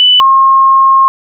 sine tone pair in turn, 2986 / 1074.2 Hz, F#7 / C6, +15 / +45 cents, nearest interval octave + tritone, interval 1770 cents, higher first, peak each -3 dBFS, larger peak neither, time 0-0.2 / 0.2-1.08 s, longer second, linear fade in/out 0 ms, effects none

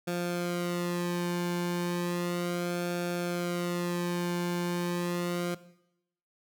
sawtooth tone with flanger, 175.1 Hz, F3, 5 cents sharp, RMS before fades -31 dBFS, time 0.07-5.55 s, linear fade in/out 10 ms, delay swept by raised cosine 1 to 1.55 ms, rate 0.34 Hz, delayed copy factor -0.8, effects noise-tail reverb RT60 0.8 s tail -17 dB re dry

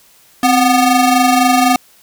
30% pulse ring-modulated tone, 493.9 Hz, B4, in tune, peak -3 dBFS, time 0.43-1.76 s, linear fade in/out 2 ms, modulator 235 Hz, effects white hiss -48 dBFS RMS until 2.02 s

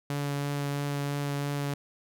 sawtooth tone with vibrato, 142.8 Hz, D3, 48 cents flat, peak -25 dBFS, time 0.1-1.74 s, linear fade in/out 2 ms, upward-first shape triangle, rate 3 Hz, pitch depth 11 cents each way, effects none

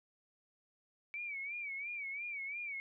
sine tone with vibrato, 2293 Hz, D7, 42 cents flat, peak -39 dBFS, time 1.14-2.8 s, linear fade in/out 0 ms, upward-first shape sine, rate 2.9 Hz, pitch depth 100 cents each way, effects none

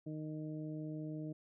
harmonic tone, 154.3 Hz, D#3, 14 cents flat, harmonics 1 / 2 / 3 / 4, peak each -43 / -43 / -54 / -53 dBFS, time 0.06-1.33 s, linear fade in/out 10 ms, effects none

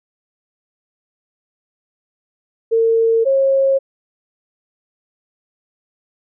sine tone pair in turn, 454.2 / 541.4 Hz, A#4 / C#5, -45 / -41 cents, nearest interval minor third, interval 304 cents, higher second, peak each -11 dBFS, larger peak neither, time 2.71-3.25 / 3.25-3.79 s, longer neither, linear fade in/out 20 ms, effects none

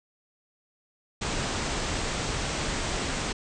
pink low-pass noise, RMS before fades -30 dBFS, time 1.21-3.33 s, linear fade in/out 10 ms, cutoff 8500 Hz, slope 96 dB/octave, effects none

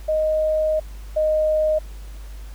sine tone pair in turn, 622.3 / 619.3 Hz, D#5 / D#5, 0 / -8 cents, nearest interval unison, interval 8 cents, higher first, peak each -17 / -16 dBFS, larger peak second, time 0.08-0.8 / 1.16-1.79 s, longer first, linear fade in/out 10 ms, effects added 50 Hz sine -33 dBFS peak until 2.54 s + pink hiss -49 dBFS RMS until 2.54 s

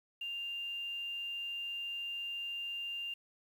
sine tone with quantisation, 2794 Hz, F7, in tune, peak -37 dBFS, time 0.21-3.14 s, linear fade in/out 5 ms, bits 10, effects none

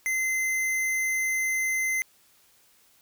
square tone, 2065 Hz, C7, 23 cents flat, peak -25 dBFS, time 0.06-2.02 s, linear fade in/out 0 ms, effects white hiss -61 dBFS RMS until 3.01 s

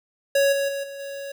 square tone with level steps, 556 Hz, C#5, 5 cents sharp, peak -17 / -22 / -27 / -35 / -32 dBFS, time 0.35-1.32 s, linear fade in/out 5 ms, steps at 0.52 / 0.68 / 0.83 / 0.99 s, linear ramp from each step 10 ms, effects 9-bit

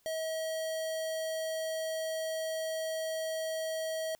square tone with notch filter, 640 Hz, D#5, 49 cents sharp, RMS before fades -35 dBFS, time 0.06-4.15 s, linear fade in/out 0 ms, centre 1400 Hz, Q 1.2, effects white hiss -70 dBFS RMS until 4.19 s

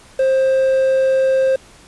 triangle tone with quantisation, 529 Hz, C5, 19 cents sharp, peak -10 dBFS, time 0.19-1.56 s, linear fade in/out 5 ms, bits 6, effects pink hiss -45 dBFS RMS until 1.87 s + resampled to 24000 Hz

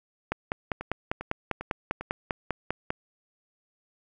two click trains, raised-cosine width 0.5 ms, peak -12 / -20 dBFS, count 14 / 4, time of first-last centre 0.32-2.904 / 0.81-2.01 s, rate 5.03 / 2.5 Hz, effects none

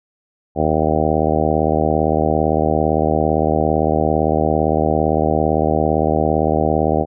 harmonic tone, 77.7 Hz, D#2, 2 cents flat, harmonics 1 / 2 / 3 / 4 / 5 / 6 / 7 / 8 / 9 / 10, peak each -23 / -23 / -23 / -23 / -23 / -23 / -23 / -23 / -23 / -23 dBFS, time 0.55-7.06 s, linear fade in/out 50 ms, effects none

